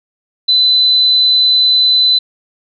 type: tone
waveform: sine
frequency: 4015 Hz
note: B7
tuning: 28 cents sharp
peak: -7 dBFS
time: 0.48-2.19 s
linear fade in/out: 10 ms
effects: none